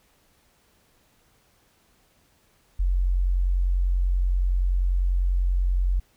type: tone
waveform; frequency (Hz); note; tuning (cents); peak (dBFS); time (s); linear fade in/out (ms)
sine; 45.17; F#1; -41; -19; 2.79-6; 10
effects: pink hiss -63 dBFS RMS until 6.16 s